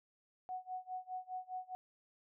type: tone with tremolo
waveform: sine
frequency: 740 Hz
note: F#5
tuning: in tune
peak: -38 dBFS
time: 0.49-1.75 s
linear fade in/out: 0 ms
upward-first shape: sine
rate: 4.9 Hz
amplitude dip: 95%
effects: none